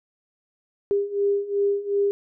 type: beating tone pair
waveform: sine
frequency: 400.9 / 403.6 Hz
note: G4 / G#4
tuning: +39 / -49 cents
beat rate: 2.7 Hz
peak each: -25 / -22 dBFS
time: 0.91-2.11 s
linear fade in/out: 0 ms
effects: none